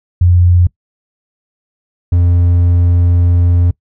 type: tone pair in turn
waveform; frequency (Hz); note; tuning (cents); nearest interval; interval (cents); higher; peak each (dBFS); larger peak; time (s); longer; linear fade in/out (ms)
sine / triangle; 88.5 / 87.38; F2 / F2; +23 / +1; unison; 22; first; -5; neither; 0.21-0.67 / 2.12-3.71; second; 5
effects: noise-tail reverb RT60 0.1 s tail -22 dB re dry